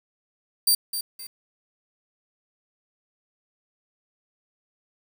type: tone with echo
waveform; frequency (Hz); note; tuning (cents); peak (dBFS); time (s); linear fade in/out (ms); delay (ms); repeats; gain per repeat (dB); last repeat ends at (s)
15% pulse; 4668; D8; -11; -10; 0.67-0.75; 5; 260; 2; -10; 1.27
effects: 8-bit